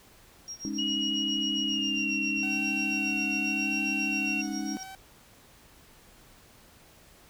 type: tone with tremolo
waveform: sine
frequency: 5610 Hz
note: F8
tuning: 7 cents sharp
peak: -35 dBFS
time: 0.48-4.83 s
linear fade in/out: 0 ms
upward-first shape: sine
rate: 7.4 Hz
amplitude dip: 95%
type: chord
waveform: sine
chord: Ab suspended fourth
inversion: none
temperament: equal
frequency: 207.7 / 277.2 / 311.1 Hz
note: Ab3 / Db4 / Eb4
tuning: 0 / 0 / 0 cents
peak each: -35 dBFS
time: 0.65-4.77 s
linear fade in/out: 0 ms
type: tone with pitch glide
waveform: sine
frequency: 2898 to 2735 Hz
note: F#7 to F7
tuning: -37 to -37 cents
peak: -28 dBFS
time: 0.78-4.42 s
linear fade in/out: 10 ms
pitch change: -100 cents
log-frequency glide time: 1.65-2.1 s
type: tone with vibrato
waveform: sawtooth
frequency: 755 Hz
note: F#5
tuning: 35 cents sharp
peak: -38 dBFS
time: 2.43-4.95 s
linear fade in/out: 0 ms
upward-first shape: sine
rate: 0.86 Hz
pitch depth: 40 cents each way
effects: pink hiss -56 dBFS RMS until 7.29 s